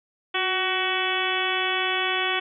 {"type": "harmonic tone with a mistuned harmonic", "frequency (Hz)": 375.3, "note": "F#4", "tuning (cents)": 25, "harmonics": [1, 2, 3, 4, 5, 6, 7, 8, 9], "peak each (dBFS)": [-31, -31, -31, -31, -31, -31, -31, -31, -31], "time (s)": [0.34, 2.4], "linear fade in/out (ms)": 10, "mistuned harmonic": 1, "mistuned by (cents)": -40, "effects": []}